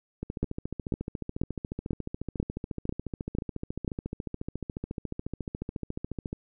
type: two click trains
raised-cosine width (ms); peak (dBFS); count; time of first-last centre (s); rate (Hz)
3; -14 / -20; 8 / 87; 0.43-3.878 / 0.23-6.329; 2.03 / 14.1
effects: none